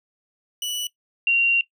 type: tone pair in turn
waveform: sawtooth / sine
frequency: 2955 / 2759 Hz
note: F#7 / F7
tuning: -3 / -22 cents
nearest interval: minor second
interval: 119 cents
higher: first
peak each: -22 / -15 dBFS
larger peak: second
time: 0.62-0.87 / 1.27-1.61 s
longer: second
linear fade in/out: 2 ms
effects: noise-tail reverb RT60 0.1 s tail -18 dB re dry